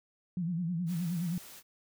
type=tone with vibrato; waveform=sine; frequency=172 Hz; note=F3; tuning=26 cents flat; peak=-30 dBFS; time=0.37-1.38 s; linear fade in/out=2 ms; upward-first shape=sine; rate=9.5 Hz; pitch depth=110 cents each way
type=noise; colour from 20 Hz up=white; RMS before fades=-50 dBFS; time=0.86-1.63 s; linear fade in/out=50 ms
effects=none